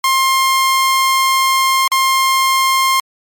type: tone with dropouts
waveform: sawtooth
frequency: 1061 Hz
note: C6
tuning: 24 cents sharp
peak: -7 dBFS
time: 0.04-3 s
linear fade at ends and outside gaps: 2 ms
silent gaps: 1.878-1.917 s
effects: MP3 96 kbps